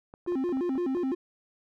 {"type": "clicks", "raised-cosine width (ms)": 1, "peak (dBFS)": -31, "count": 8, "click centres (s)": [0.139, 0.264, 0.322, 0.492, 0.571, 0.693, 0.755, 0.97]}
{"type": "tone with vibrato", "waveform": "triangle", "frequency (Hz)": 305.4, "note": "D#4", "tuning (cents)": -32, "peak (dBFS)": -24, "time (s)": [0.27, 1.15], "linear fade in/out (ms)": 10, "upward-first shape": "square", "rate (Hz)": 5.9, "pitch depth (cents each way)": 250}
{"effects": []}